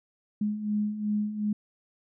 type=beating tone pair; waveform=sine; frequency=207.7 / 210.4 Hz; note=G#3 / G#3; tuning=0 / +23 cents; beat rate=2.7 Hz; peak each=-33 / -27 dBFS; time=0.41-1.53 s; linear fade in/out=5 ms; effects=none